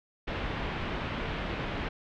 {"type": "low-pass noise", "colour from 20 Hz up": "pink", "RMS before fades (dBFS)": -34, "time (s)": [0.27, 1.89], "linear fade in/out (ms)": 10, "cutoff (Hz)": 3200, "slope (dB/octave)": 24, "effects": []}